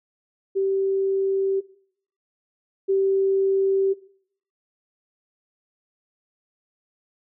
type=tone pair in turn; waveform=sine; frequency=388.1 / 388.1 Hz; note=G4 / G4; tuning=-17 / -17 cents; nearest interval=unison; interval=0 cents; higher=neither; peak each=-19 / -17 dBFS; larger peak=second; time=0.55-1.61 / 2.88-3.94 s; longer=neither; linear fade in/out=20 ms; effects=noise-tail reverb RT60 0.6 s tail -18 dB re dry